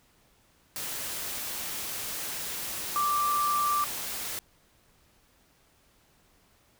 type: tone in noise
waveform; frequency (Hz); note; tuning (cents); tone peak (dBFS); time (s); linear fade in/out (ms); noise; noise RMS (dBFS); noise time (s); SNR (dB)
sine; 1174.7; D6; 0; -24; 2.96-3.84; 0; white; -35; 0.76-4.39; +8
effects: pink hiss -64 dBFS RMS until 6.79 s